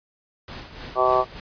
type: noise with tremolo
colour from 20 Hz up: pink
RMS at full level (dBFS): -36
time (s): 0.48-1.4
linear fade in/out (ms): 2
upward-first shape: sine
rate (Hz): 3.4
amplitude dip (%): 60
type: harmonic tone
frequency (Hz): 127.4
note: C3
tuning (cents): -46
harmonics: 3 / 4 / 5 / 6 / 7 / 8 / 9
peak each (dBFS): -25 / -27 / -21 / -25 / -27 / -29 / -21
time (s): 0.95-1.25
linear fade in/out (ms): 50
effects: resampled to 11025 Hz